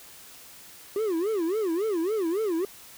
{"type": "tone with vibrato", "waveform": "triangle", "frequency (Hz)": 380, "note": "F#4", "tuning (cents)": 46, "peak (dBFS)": -22, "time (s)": [0.96, 2.65], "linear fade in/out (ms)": 2, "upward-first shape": "sine", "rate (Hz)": 3.6, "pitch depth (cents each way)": 280, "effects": ["white hiss -48 dBFS RMS until 2.97 s"]}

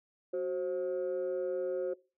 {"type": "tone pair together", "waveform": "sine", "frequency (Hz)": [370.4, 532], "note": ["F#4", "C5"], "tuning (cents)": [2, 29], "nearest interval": "tritone", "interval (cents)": 627, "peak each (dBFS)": [-32, -32], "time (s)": [0.33, 1.94], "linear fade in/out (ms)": 10, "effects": ["noise-tail reverb RT60 0.3 s tail -21 dB re dry", "tanh soft clip ceiling -27 dBFS"]}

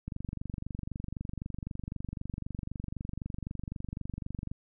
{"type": "click train", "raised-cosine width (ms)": 5, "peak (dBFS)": -24, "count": 107, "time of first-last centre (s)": [0.08, 4.515], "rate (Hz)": 23.9, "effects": []}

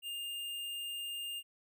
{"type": "tone", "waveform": "square", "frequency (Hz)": 2811, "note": "F7", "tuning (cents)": 11, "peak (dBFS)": -39, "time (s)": [0.02, 1.43], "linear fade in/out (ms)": 50, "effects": []}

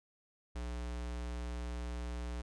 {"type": "tone with notch filter", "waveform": "square", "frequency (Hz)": 60, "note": "B1", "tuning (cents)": -49, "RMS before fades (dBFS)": -40, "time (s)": [0.55, 2.42], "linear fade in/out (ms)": 10, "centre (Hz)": 130, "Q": 1.3, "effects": ["resampled to 22050 Hz"]}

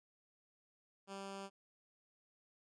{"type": "tone", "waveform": "10% pulse", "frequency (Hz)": 196, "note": "G3", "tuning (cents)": 0, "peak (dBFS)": -37, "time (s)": [1.07, 1.5], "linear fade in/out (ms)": 50, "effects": ["resampled to 22050 Hz"]}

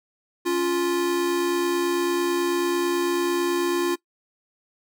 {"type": "tone pair together", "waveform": "square", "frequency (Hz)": [280.1, 349.2], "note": ["C#4", "F4"], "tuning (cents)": [18, 0], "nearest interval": "major third", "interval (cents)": 382, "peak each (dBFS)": [-30, -22], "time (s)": [0.45, 3.96], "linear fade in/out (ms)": 20, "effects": ["noise-tail reverb RT60 0.1 s tail -20 dB re dry"]}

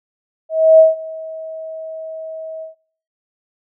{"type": "tone with ADSR envelope", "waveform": "sine", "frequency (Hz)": 640, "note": "D#5", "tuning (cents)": 49, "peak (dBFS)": -3, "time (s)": [0.49, 2.75], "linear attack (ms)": 300, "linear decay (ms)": 160, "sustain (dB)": -23, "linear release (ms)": 130, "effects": ["noise-tail reverb RT60 0.6 s tail -21 dB re dry"]}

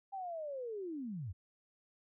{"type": "linear sweep", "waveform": "sine", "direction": "down", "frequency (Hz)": [798, 77.6], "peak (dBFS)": -39, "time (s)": [0.12, 1.33], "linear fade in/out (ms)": 20, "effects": []}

